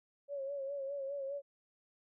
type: tone with vibrato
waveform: sine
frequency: 554.4 Hz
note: C#5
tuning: in tune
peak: -37 dBFS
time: 0.28-1.42 s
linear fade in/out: 50 ms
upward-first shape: sine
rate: 4.9 Hz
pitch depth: 54 cents each way
effects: none